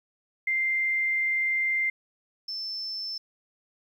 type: tone pair in turn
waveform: sine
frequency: 2093 / 5298 Hz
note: C7 / E8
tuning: 0 / +8 cents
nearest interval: octave + major third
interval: 1608 cents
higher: second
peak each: -23 / -31 dBFS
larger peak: first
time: 0.47-1.9 / 2.48-3.18 s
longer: first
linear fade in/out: 5 ms
effects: 10-bit